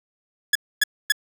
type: tone bursts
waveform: sawtooth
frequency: 1695 Hz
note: G#6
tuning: 35 cents sharp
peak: -11 dBFS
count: 3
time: 0.53-1.122 s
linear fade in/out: 5 ms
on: 24 ms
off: 260 ms
effects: none